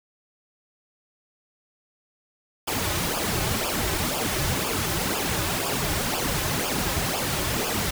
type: noise with flanger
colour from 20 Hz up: pink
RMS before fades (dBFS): -26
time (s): 2.67-7.91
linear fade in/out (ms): 10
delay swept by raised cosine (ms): 0.49 to 4.39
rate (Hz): 2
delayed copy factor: -0.75
effects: none